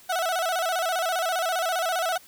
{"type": "tone with vibrato", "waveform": "30% pulse", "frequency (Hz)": 698.5, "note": "F5", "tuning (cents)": 0, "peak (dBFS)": -21, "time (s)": [0.09, 2.18], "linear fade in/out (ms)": 10, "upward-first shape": "square", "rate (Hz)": 15, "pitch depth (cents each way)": 100, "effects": ["white hiss -52 dBFS RMS until 2.27 s"]}